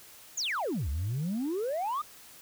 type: exponential two-way sweep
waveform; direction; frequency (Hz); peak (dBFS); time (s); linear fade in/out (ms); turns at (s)
sine; down then up; 7350 to 65.7 to 1262; -27; 0.37-2.02; 10; 0.89
effects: tanh soft clip ceiling -27 dBFS + white hiss -52 dBFS RMS until 2.41 s